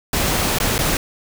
pink noise with dropouts, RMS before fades -19 dBFS, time 0.13-0.97 s, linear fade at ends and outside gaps 2 ms, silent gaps 0.586-0.601 / 0.781-0.789 s, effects none

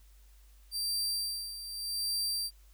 sawtooth tone with tremolo, 4699 Hz, D8, in tune, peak -27 dBFS, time 0.71-2.51 s, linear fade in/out 50 ms, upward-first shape sine, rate 0.84 Hz, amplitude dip 70%, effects added 50 Hz sine -55 dBFS peak until 2.73 s + white hiss -67 dBFS RMS until 2.73 s

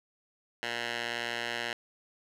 10% pulse tone with band-pass filter, 118.5 Hz, A#2, 29 cents sharp, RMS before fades -35 dBFS, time 0.63-1.73 s, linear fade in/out 0 ms, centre 2400 Hz, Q 1.2, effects none

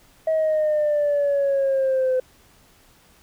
sine exponential sweep, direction down, 641 to 510 Hz, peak -16 dBFS, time 0.27-2.2 s, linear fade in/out 5 ms, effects tanh soft clip ceiling -15 dBFS + pink hiss -55 dBFS RMS until 3.22 s

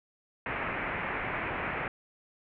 white low-pass noise, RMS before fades -34 dBFS, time 0.46-1.88 s, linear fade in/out 2 ms, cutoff 2400 Hz, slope 48 dB/octave, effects none

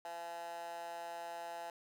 15% pulse tone with high-pass filter, 170 Hz, F3, 46 cents flat, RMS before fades -45 dBFS, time 0.05-1.7 s, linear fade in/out 2 ms, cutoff 780 Hz, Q 5.9, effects none

